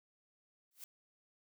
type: noise with exponential growth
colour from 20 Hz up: blue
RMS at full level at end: -45 dBFS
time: 0.71-0.84 s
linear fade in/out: 1 ms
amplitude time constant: 27 ms
effects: none